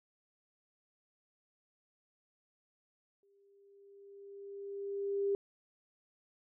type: tone with exponential growth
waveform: sine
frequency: 398.9 Hz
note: G4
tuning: 30 cents sharp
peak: -28 dBFS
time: 3.23-5.35 s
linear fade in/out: 1 ms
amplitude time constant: 460 ms
effects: none